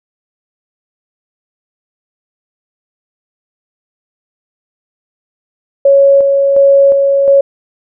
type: tone with tremolo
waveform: sine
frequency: 554.4 Hz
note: C#5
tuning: in tune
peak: -3 dBFS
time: 5.85-7.41 s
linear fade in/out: 5 ms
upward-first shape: square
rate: 1.4 Hz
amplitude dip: 35%
effects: none